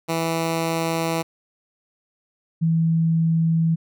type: tone pair in turn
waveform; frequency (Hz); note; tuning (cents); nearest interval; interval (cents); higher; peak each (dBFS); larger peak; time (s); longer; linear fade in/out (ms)
10% pulse / sine; 164.4 / 163.59; E3 / E3; -4 / -13; unison; 9; first; -13 / -16; first; 0.08-1.23 / 2.61-3.76; neither; 20
effects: none